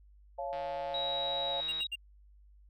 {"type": "chord", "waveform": "sine", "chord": "Db augmented", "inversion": "none", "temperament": "just", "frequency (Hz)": [554.4, 693, 866.2], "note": ["Db5", "F5", "A5"], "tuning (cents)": [0, -14, -27], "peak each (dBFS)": [-38, -38, -41], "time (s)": [0.38, 1.61], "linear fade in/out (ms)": 10}
{"type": "click train", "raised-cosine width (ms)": 0.3, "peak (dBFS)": -33, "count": 203, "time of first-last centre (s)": [0.53, 1.808], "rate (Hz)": 158}
{"type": "tone with pitch glide", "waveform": "sine", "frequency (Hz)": [3841, 3814], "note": ["B7", "A#7"], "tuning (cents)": [-49, 39], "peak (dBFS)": -33, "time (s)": [0.94, 1.87], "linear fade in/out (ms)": 5, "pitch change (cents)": -12, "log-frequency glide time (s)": [1.46, 1.62]}
{"type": "tone bursts", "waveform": "triangle", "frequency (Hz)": 2794, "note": "F7", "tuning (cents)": 0, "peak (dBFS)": -32, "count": 3, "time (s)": [1.68, 1.958], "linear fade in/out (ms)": 10, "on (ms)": 42, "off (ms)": 76}
{"effects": ["added 50 Hz sine -56 dBFS peak until 2.69 s"]}